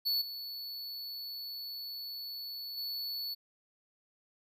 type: tone with level steps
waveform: square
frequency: 4435 Hz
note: C#8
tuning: in tune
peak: -29 / -40 / -36 dBFS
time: 0.05-3.35 s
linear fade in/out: 20 ms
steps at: 0.21 / 2.77 s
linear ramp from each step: 10 ms
effects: none